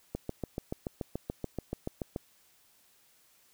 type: click train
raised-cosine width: 2 ms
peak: -20 dBFS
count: 15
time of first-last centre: 0.15-2.161 s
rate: 6.96 Hz
effects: white hiss -65 dBFS RMS until 3.53 s